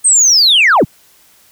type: linear sweep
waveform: sine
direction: down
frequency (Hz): 8580 to 56.3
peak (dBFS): -4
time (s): 0.04-0.85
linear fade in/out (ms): 20
effects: tanh soft clip ceiling -3 dBFS + white hiss -48 dBFS RMS until 1.51 s